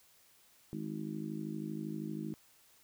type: harmonic tone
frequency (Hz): 52.7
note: G#1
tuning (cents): +26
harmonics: 3 / 4 / 5 / 6 / 7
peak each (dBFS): -43 / -41 / -50 / -42 / -50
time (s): 0.73-2.34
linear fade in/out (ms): 0
effects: white hiss -65 dBFS RMS until 2.83 s